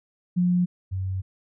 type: tone pair in turn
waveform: sine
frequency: 178.3 / 94.45 Hz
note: F3 / F#2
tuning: +36 / +36 cents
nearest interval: major seventh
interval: 1100 cents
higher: first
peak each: -18 / -25 dBFS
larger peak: first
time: 0.36-0.66 / 0.91-1.22 s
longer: second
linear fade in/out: 20 ms
effects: none